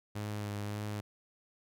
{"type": "tone with vibrato", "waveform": "sawtooth", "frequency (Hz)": 103.83, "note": "G#2", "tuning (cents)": 0, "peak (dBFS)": -32, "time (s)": [0.15, 1.01], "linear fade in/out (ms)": 10, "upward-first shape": "sine", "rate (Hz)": 1.8, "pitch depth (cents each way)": 21, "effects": []}